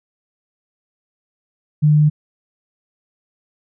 sine tone, 150.6 Hz, D3, 44 cents sharp, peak -9 dBFS, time 1.82-2.1 s, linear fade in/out 20 ms, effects none

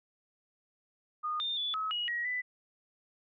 sine tone with pitch steps, 1228 / 3618 / 3455 / 1283 / 2900 / 1902 / 1992 Hz, D#6 / A7 / A7 / E6 / F#7 / A#6 / B6, -23 / +48 / -32 / -47 / -35 / +34 / +14 cents, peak -31 dBFS, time 1.23-2.42 s, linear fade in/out 20 ms, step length 170 ms, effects none

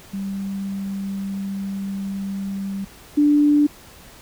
sine tone pair in turn, 196 / 293.7 Hz, G3 / D4, 0 / 0 cents, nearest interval perfect fifth, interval 700 cents, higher second, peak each -24 / -12 dBFS, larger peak second, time 0.13-2.85 / 3.17-3.67 s, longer first, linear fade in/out 10 ms, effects pink hiss -45 dBFS RMS until 4.21 s

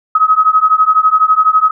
sine beating tone pair, 1266 / 1278 Hz, D#6 / D#6, +30 / +46 cents, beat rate 12 Hz, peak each -10 dBFS, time 0.15-1.71 s, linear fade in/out 5 ms, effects none

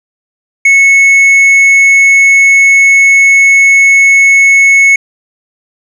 sine tone with tanh clipping, 2200 Hz, C#7, 14 cents flat, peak -3 dBFS, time 0.65-4.96 s, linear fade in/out 5 ms, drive 5 dB, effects none

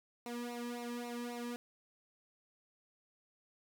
sawtooth tone with flanger, 240 Hz, B3, 49 cents flat, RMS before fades -42 dBFS, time 0.26-1.56 s, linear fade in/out 0 ms, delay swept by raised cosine 0.61 to 1.45 ms, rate 3.7 Hz, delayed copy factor -0.9, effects none

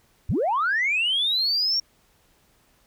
sine linear sweep, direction up, 53.8 to 5600 Hz, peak -19 dBFS, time 0.29-1.8 s, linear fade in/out 5 ms, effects tanh soft clip ceiling -16 dBFS + pink hiss -62 dBFS RMS until 2.86 s

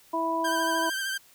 harmonic tone, 328.6 Hz, E4, 5 cents flat, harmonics 1 / 2 / 3, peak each -31 / -31 / -27 dBFS, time 0.13-0.9 s, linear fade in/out 10 ms
sawtooth tone with vibrato, 1568 Hz, G6, in tune, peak -25 dBFS, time 0.44-1.18 s, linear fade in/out 10 ms, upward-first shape triangle, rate 13 Hz, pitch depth 45 cents each way
effects white hiss -57 dBFS RMS until 1.34 s

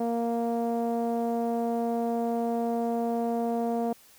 sawtooth tone with low-pass filter, 233.1 Hz, A#3, in tune, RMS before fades -28 dBFS, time 0-3.93 s, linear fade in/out 5 ms, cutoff 660 Hz, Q 2.9, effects white hiss -56 dBFS RMS until 4.18 s

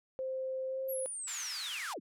sine tone with pitch glide, 523.3 to 529.4 Hz, C5 to C5, 0 to +20 cents, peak -34 dBFS, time 0.19-1.06 s, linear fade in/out 0 ms, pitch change +20 cents, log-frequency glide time 0.68-0.8 s
sine linear sweep, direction down, 11840 to 137.7 Hz, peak -38 dBFS, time 0.88-2 s, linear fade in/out 20 ms
pink band-pass noise, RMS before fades -44 dBFS, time 1.27-1.94 s, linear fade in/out 10 ms, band 1300 to 11000 Hz, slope 24 dB/octave
effects none

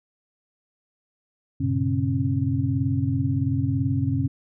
sine tone cluster, 96.6 / 119.6 / 137.7 / 271.5 Hz, G2 / A#2 / C#3 / C#4, -25 / +45 / -11 / -36 cents, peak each -26 dBFS, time 1.6-4.28 s, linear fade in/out 10 ms, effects none

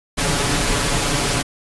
pink noise with comb filter, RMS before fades -19 dBFS, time 0.17-1.43 s, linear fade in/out 20 ms, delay 7 ms, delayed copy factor +0.6, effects resampled to 24000 Hz

